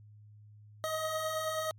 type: beating tone pair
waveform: 25% pulse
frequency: 622.3 / 631.7 Hz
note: D#5 / D#5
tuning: 0 / +26 cents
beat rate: 9.4 Hz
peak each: -37 / -29 dBFS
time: 0.84-1.71 s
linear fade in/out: 0 ms
effects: added 105 Hz sine -52 dBFS peak until 1.78 s + MP3 64 kbps